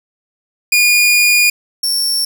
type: tone pair in turn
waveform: sawtooth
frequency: 2436 / 5451 Hz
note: D#7 / F8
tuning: -37 / -43 cents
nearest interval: octave + major second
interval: 1394 cents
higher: second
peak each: -5 / -11 dBFS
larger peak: first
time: 0.72-1.5 / 1.83-2.25 s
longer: first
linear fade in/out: 5 ms
effects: 7-bit